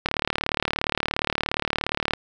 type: click train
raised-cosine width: 0.3 ms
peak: -6 dBFS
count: 78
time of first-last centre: 0.06-2.135 s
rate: 37.1 Hz
effects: none